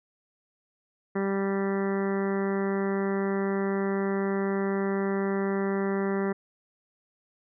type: harmonic tone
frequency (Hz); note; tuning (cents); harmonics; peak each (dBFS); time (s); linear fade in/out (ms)
196; G3; 0; 1 / 2 / 3 / 4 / 5 / 6 / 7 / 8 / 9 / 10; -28 / -28 / -38 / -40 / -41 / -42 / -42 / -46 / -42 / -43; 1.15-6.33; 10
effects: none